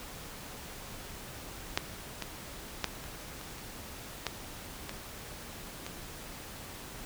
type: clicks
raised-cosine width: 0.2 ms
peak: -9 / -17 / -11 / -29 / -25 / -30 / -13 / -20 / -21 dBFS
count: 9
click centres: 1.775 / 2.223 / 2.843 / 3.04 / 3.413 / 3.583 / 4.267 / 4.894 / 5.865 s
effects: pink hiss -45 dBFS RMS until 7.05 s